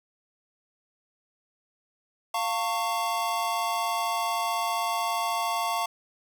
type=chord; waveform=square; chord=F augmented; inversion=none; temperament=equal with one note detuned; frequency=698.5 / 903.2 / 1108.7 Hz; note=F5 / A5 / C#6; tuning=0 / +45 / 0 cents; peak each=-31 dBFS; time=2.34-5.86 s; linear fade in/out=5 ms; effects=none